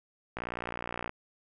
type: click train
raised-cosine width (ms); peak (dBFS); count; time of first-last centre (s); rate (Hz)
0.5; -20; 44; 0.37-1.094; 59.4
effects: none